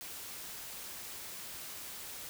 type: noise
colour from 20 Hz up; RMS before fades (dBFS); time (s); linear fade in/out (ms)
white; -45; 0.01-2.29; 0
effects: none